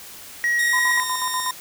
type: tone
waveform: triangle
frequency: 1902 Hz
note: A#6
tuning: 34 cents sharp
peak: -16 dBFS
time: 0.44-1 s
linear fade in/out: 0 ms
type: tone with pitch glide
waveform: 10% pulse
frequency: 1857 to 1845.2 Hz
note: A#6 to A#6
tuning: -7 to -18 cents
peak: -16 dBFS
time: 0.59-1.51 s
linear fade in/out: 2 ms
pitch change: -11 cents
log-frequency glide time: 0.84-1.14 s
type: tone with tremolo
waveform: sine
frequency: 1013 Hz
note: B5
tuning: 44 cents sharp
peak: -22 dBFS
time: 0.73-1.51 s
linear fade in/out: 5 ms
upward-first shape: square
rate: 8.2 Hz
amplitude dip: 65%
effects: white hiss -40 dBFS RMS until 1.6 s